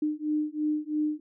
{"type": "beating tone pair", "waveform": "sine", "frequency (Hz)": [301.7, 304.7], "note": ["D4", "D#4"], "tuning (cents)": [47, -36], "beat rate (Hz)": 3, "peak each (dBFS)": -29, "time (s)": [0.02, 1.2], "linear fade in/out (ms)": 5, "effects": []}